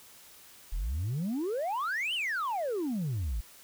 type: exponential two-way sweep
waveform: sine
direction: up then down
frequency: 35.92 to 3136 to 47.74 Hz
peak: -27 dBFS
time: 0.72-3.41 s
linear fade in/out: 10 ms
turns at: 2.14 s
effects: tanh soft clip ceiling -28 dBFS + white hiss -54 dBFS RMS until 3.63 s